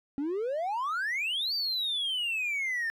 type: exponential two-way sweep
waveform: triangle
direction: up then down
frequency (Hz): 270 to 4698 to 1773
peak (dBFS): -26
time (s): 0.18-2.9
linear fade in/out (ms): 0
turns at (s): 1.54
effects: tanh soft clip ceiling -23 dBFS